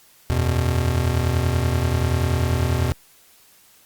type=chord; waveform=square; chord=E suspended second; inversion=none; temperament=just; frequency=82.41 / 92.71 / 123.61 Hz; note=E2 / F#2 / B2; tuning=0 / +4 / +2 cents; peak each=-22 / -27 / -23 dBFS; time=0.3-2.92 s; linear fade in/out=0 ms; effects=white hiss -53 dBFS RMS until 3.85 s + Opus 48 kbps